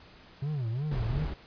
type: tone with vibrato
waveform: triangle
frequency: 130.81 Hz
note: C3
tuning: in tune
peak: -27 dBFS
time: 0.42-1.25 s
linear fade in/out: 5 ms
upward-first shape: sine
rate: 2.8 Hz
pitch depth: 280 cents each way
type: noise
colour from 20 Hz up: brown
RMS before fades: -33 dBFS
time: 0.91-1.34 s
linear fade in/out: 5 ms
effects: pink hiss -54 dBFS RMS until 1.46 s + resampled to 11025 Hz